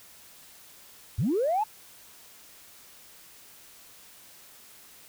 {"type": "linear sweep", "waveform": "sine", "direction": "up", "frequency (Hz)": [80.2, 894], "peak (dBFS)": -22, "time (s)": [1.18, 1.64], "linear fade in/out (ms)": 10, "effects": ["tanh soft clip ceiling -18 dBFS", "white hiss -52 dBFS RMS until 5.08 s"]}